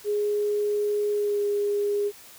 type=tone with pitch glide; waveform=sine; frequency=415.3 to 409.6 Hz; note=G#4 to G#4; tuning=0 to -24 cents; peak=-22 dBFS; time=0.04-2.12 s; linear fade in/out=50 ms; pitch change=-24 cents; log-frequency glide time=1.13-1.4 s; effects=white hiss -48 dBFS RMS until 2.38 s